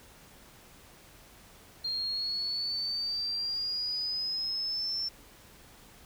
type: exponential sweep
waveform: sine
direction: up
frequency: 4198 to 5400 Hz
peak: -30 dBFS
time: 1.84-5.09 s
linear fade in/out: 10 ms
effects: pink hiss -55 dBFS RMS until 6.05 s